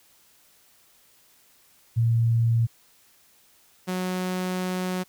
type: tone pair in turn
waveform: sine / sawtooth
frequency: 115.6 / 183.5 Hz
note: A#2 / F#3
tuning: -14 / -14 cents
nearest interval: minor sixth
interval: 800 cents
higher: second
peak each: -18 / -22 dBFS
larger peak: first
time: 1.96-2.67 / 3.87-5.04 s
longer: second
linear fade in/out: 20 ms
effects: white hiss -59 dBFS RMS until 5.08 s